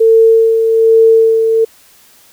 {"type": "tone with tremolo", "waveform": "sine", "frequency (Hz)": 449.9, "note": "A4", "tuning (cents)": 39, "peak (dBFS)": -3, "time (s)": [0, 1.65], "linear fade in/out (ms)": 10, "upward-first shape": "sine", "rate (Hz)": 1.2, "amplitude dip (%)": 45, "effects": ["white hiss -45 dBFS RMS until 2.32 s"]}